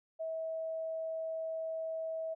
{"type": "tone", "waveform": "sine", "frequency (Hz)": 646, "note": "E5", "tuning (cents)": -35, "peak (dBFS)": -35, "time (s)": [0.19, 2.35], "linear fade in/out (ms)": 20, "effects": []}